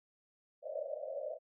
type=band-pass noise; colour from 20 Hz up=white; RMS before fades=-41 dBFS; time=0.62-1.39 s; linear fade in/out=50 ms; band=530 to 630 Hz; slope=96 dB/octave; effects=none